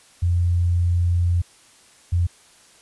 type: tone bursts at uneven times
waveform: sine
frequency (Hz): 87.2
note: F2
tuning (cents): -2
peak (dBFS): -16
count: 2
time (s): 0.22-1.42 / 2.12-2.27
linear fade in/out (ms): 10
effects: white hiss -52 dBFS RMS until 2.81 s + resampled to 24000 Hz